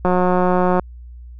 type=click train; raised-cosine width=1 ms; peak=-4 dBFS; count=136; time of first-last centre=0.05-0.796 s; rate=181 Hz; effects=added 60 Hz sine -34 dBFS peak until 1.39 s